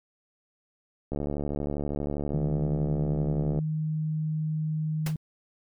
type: click train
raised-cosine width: 2 ms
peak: -18 dBFS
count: 180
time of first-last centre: 1.12-3.589 s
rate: 72.5 Hz
type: tone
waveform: sine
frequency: 155.56 Hz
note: D#3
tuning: in tune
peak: -26 dBFS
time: 2.34-5.16 s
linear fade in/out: 2 ms
type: noise with exponential decay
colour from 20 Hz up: pink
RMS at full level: -30 dBFS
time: 5.06-5.17 s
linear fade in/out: 5 ms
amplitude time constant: 23 ms
effects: none